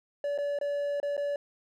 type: tone with dropouts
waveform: triangle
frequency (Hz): 574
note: D5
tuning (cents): -40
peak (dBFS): -26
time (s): 0.24-1.36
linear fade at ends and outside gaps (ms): 2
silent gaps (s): 0.378-0.385 / 0.588-0.612 / 1.001-1.029 / 1.168-1.177
effects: none